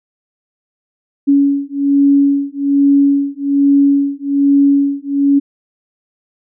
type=beating tone pair; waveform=sine; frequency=280 / 281.2 Hz; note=C#4 / C#4; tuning=+18 / +25 cents; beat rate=1.2 Hz; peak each=-12 dBFS; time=1.27-5.4 s; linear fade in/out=20 ms; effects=none